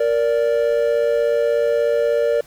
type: tone pair together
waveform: triangle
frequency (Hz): 466.2 / 582.7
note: A#4 / D5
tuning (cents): 0 / -14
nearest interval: major third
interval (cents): 386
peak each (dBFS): -16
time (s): 0-2.41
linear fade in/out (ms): 5
effects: pink hiss -48 dBFS RMS until 2.46 s